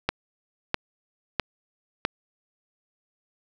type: click train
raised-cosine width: 0.3 ms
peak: -6 dBFS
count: 4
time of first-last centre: 0.09-2.051 s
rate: 1.53 Hz
effects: none